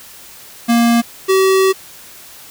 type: tone pair in turn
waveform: square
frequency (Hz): 234.4 / 381.9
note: A#3 / G4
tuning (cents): +10 / -45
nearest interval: minor sixth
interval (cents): 845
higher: second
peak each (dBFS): -10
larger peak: neither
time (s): 0.68-1.02 / 1.28-1.73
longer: second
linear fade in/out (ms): 20
effects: white hiss -38 dBFS RMS until 2.5 s